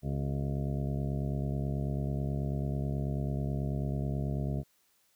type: harmonic tone with a mistuned harmonic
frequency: 69.2 Hz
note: C#2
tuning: 2 cents flat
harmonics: 1 / 2 / 3 / 4 / 5 / 6 / 7 / 8 / 9 / 10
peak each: -36 / -32 / -38 / -43 / -47 / -46 / -52 / -54 / -46 / -50 dBFS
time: 0.02-4.64 s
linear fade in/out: 50 ms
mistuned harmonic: 5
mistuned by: +63 cents
effects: white hiss -70 dBFS RMS until 5.15 s